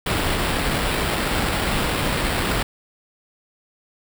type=noise with sample-and-hold; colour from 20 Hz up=pink; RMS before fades=-22 dBFS; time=0.06-2.63 s; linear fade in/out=5 ms; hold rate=6300 Hz; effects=none